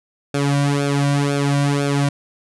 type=tone with flanger; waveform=sawtooth; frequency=141.9 Hz; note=C#3; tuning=41 cents sharp; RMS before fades=-18 dBFS; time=0.34-2.09 s; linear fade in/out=5 ms; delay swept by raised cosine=1 to 2.4 ms; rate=2 Hz; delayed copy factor=-0.85; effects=resampled to 24000 Hz